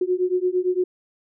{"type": "beating tone pair", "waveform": "sine", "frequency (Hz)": [360, 368.8], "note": ["F#4", "F#4"], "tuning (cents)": [-47, -6], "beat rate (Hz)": 8.8, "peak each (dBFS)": -22, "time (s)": [0.01, 0.84], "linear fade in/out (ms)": 5, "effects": []}